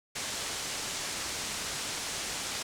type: low-pass noise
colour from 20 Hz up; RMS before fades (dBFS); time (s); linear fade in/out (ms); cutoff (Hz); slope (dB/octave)
white; -36; 0.15-2.63; 10; 8300; 24
effects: none